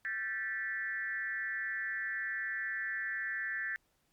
sine tone with frequency modulation, 1760 Hz, A6, in tune, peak -34 dBFS, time 0.05-3.76 s, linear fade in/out 0 ms, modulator 199 Hz, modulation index 1, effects pink hiss -75 dBFS RMS until 4.12 s + Opus 48 kbps

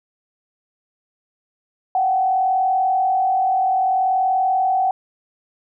sine tone with frequency modulation, 754 Hz, F#5, 32 cents sharp, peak -15 dBFS, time 1.95-4.91 s, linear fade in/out 2 ms, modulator 40.6 Hz, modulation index 0.6, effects none

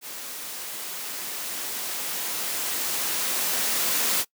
white noise with level ramp, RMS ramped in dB -37 to -23 dBFS, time 0.01-4.25 s, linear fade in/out 50 ms, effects noise-tail reverb RT60 0.1 s tail -22 dB re dry + high-pass 200 Hz 12 dB/octave

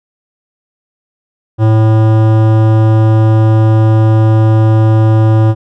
sine tone with hard clipping, 110 Hz, A2, in tune, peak -7 dBFS, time 1.58-5.55 s, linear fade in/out 50 ms, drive 16 dB, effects none

